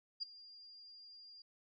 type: tone with ADSR envelope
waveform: sine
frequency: 4804 Hz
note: D8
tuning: 38 cents sharp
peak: -35 dBFS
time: 0.2-1.42 s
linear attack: 25 ms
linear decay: 13 ms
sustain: -19 dB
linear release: 3 ms
effects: none